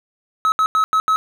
triangle tone bursts at uneven times, 1286 Hz, E6, 43 cents flat, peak -11 dBFS, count 5, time 0.45-0.52 / 0.59-0.66 / 0.75-0.84 / 0.93-1 / 1.08-1.16 s, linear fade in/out 0 ms, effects none

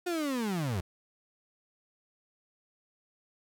35% pulse linear sweep, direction down, 363.2 to 82.41 Hz, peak -28 dBFS, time 0.06-0.81 s, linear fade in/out 10 ms, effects none

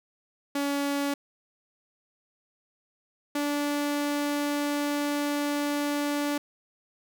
sawtooth tone pair in turn, 283 / 290.3 Hz, C#4 / D4, +36 / -20 cents, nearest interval unison, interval 44 cents, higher second, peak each -22 dBFS, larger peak neither, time 0.55-1.14 / 3.35-6.38 s, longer second, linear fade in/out 5 ms, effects none

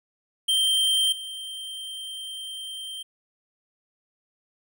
square tone with level steps, 3145 Hz, G7, 5 cents sharp, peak -20 / -34 dBFS, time 0.48-3.03 s, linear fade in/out 10 ms, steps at 1.12 s, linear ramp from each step 5 ms, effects none

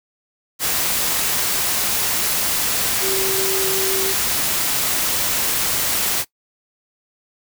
sine tone in noise, 384.6 Hz, G4, 33 cents flat, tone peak -23 dBFS, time 3-4.14 s, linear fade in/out 50 ms, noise white, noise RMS -20 dBFS, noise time 0.59-6.25 s, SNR -6 dB, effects noise-tail reverb RT60 0.1 s tail -20 dB re dry

